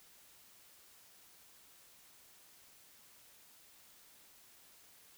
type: silence
effects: white hiss -62 dBFS RMS until 5.17 s